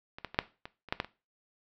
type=clicks; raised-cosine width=0.3 ms; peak=-26 / -19 / -24 / -7 / -25 / -30 / -12 / -13 / -26 dBFS; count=9; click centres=0.185 / 0.247 / 0.345 / 0.389 / 0.655 / 0.887 / 0.925 / 1.001 / 1.046 s; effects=noise-tail reverb RT60 0.3 s tail -17 dB re dry + low-pass 5000 Hz 12 dB/octave